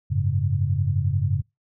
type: chord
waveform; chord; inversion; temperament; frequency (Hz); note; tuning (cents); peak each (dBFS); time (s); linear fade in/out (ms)
sine; F# suspended second; none; equal; 92.5 / 103.83 / 138.59; F#2 / G#2 / C#3; 0 / 0 / 0; -24; 0.1-1.42; 20
effects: noise-tail reverb RT60 0.2 s tail -25 dB re dry